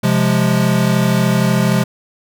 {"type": "chord", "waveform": "square", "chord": "F minor", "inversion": "second", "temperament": "equal", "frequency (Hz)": [130.81, 174.61, 207.7], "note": ["C3", "F3", "Ab3"], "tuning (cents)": [0, 0, 0], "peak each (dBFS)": -17, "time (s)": [0.03, 1.84], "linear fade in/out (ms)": 10, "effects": []}